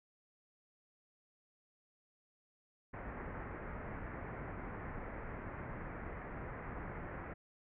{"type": "low-pass noise", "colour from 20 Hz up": "pink", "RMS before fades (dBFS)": -45, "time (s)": [2.93, 7.34], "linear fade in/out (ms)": 10, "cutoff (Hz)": 2100, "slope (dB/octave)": 48, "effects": []}